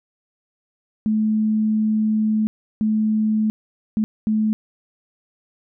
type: tone bursts at uneven times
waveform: sine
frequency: 216.2 Hz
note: A3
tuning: 30 cents flat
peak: -16 dBFS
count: 4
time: 1.06-2.47 / 2.81-3.5 / 3.97-4.04 / 4.27-4.53 s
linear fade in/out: 0 ms
effects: none